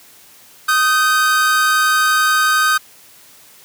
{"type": "tone pair together", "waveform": "45% pulse", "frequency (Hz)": [1244.5, 1542.8], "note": ["D#6", "G6"], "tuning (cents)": [0, -28], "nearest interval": "major third", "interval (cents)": 372, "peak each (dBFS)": -15, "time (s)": [0.68, 2.78], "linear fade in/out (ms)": 10, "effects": ["white hiss -45 dBFS RMS until 3.64 s", "high-pass 80 Hz 12 dB/octave"]}